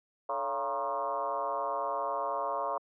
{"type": "tone with frequency modulation", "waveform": "sine", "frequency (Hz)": 819, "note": "G#5", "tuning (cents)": -24, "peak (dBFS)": -29, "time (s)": [0.29, 2.78], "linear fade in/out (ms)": 5, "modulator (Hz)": 128, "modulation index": 2.7, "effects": ["high-pass 400 Hz 12 dB/octave"]}